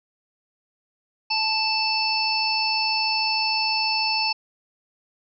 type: harmonic tone with a mistuned harmonic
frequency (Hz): 880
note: A5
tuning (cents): 0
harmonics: 1 / 3 / 5 / 6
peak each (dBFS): -26 / -26 / -26 / -26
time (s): 1.3-4.33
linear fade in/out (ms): 10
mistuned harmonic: 5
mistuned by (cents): +21
effects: none